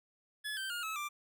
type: tone with pitch steps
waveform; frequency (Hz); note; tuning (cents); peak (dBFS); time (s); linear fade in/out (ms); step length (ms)
25% pulse; 1709 / 1558.1 / 1420.6 / 1295.2 / 1180.8; G#6 / G6 / F6 / E6 / D6; +49 / -11 / +29 / -31 / +9; -33; 0.44-1.09; 20; 130
effects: none

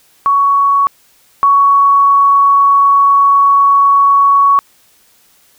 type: tone pair in turn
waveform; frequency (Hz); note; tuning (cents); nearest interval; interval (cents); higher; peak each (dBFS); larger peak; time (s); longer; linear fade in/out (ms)
sine; 1118 / 1118; C#6 / C#6; +14 / +14; unison; 0; neither; -7 / -5; second; 0.26-0.87 / 1.43-4.59; second; 0
effects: white hiss -50 dBFS RMS until 5.58 s

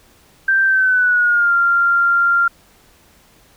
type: tone with pitch glide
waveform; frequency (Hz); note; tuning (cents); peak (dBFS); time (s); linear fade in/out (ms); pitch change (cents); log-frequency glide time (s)
sine; 1568 to 1388.9; G6 to F6; 0 to -10; -11; 0.48-2.48; 5; -210; 0.65-1.54
effects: pink hiss -51 dBFS RMS until 3.56 s

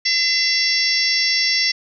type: harmonic tone with a mistuned harmonic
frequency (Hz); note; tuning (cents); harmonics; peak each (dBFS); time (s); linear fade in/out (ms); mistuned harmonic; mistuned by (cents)
678; E5; +49; 3 / 4 / 5 / 6 / 7 / 8 / 9; -21 / -29 / -30 / -28 / -22 / -19 / -30; 0.05-1.72; 10; 7; -34
effects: none

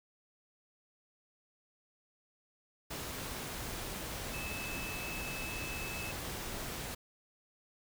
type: tone in noise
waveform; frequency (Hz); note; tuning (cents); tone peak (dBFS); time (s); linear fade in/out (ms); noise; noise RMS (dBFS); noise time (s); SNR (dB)
sine; 2606; E7; -20; -42; 4.33-6.12; 10; pink; -41; 2.9-6.95; -4
effects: none

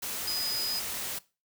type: tone in noise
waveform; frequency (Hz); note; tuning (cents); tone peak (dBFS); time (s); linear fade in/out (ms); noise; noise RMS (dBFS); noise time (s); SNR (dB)
sine; 4978; D#8; 0; -29; 0.27-0.8; 10; white; -35; 0.02-1.19; +3
effects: noise-tail reverb RT60 0.3 s tail -20 dB re dry

